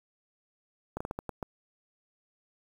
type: slowing click train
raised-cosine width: 1 ms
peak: -20 dBFS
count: 7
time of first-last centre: 0.97-1.428 s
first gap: 35 ms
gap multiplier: 1.31
effects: 8-bit